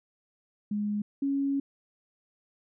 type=tone pair in turn; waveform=sine; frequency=207.7 / 277.2 Hz; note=G#3 / C#4; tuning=0 / 0 cents; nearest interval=perfect fourth; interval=500 cents; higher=second; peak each=-27 / -25 dBFS; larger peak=second; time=0.71-1.02 / 1.22-1.6 s; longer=second; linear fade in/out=5 ms; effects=none